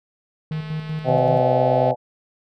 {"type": "tone with tremolo", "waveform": "triangle", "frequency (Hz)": 156.2, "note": "D#3", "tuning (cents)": 7, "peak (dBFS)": -21, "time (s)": [0.51, 1.4], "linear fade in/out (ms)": 2, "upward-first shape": "square", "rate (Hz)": 5.2, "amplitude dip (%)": 55}
{"type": "click train", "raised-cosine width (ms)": 0.3, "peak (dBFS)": -25, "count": 301, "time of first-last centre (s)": [0.52, 1.909], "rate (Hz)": 216}
{"type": "harmonic tone", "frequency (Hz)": 128.3, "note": "C3", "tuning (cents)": -34, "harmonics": [1, 2, 3, 4, 5, 6], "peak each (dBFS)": [-23, -28, -29, -22, -20, -25], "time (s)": [1.04, 1.95], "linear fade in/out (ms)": 50}
{"type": "chord", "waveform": "sine", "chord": "B diminished seventh", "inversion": "none", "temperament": "just", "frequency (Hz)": [493.9, 592.7, 711.2, 853.4], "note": ["B4", "D5", "F5", "Ab5"], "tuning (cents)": [0, 16, 31, 47], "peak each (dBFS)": [-29, -25, -26, -26], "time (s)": [1.06, 1.96], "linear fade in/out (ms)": 50}
{"effects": []}